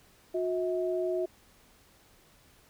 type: tone pair together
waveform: sine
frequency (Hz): 361.6 / 642.9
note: F#4 / E5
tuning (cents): -40 / -43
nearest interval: minor seventh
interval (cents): 997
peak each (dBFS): -29 / -32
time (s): 0.34-1.26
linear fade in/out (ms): 10
effects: pink hiss -61 dBFS RMS until 2.69 s